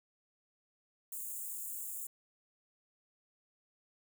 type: high-pass noise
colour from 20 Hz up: white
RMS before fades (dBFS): -42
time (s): 1.12-2.07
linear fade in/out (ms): 5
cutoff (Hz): 6900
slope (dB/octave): 96
effects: none